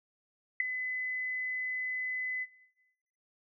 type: tone with ADSR envelope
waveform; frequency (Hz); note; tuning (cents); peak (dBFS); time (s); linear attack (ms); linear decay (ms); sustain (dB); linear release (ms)
sine; 2015; B6; +34; -21; 0.6-2.46; 4; 7; -12; 37
effects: noise-tail reverb RT60 1.0 s tail -17 dB re dry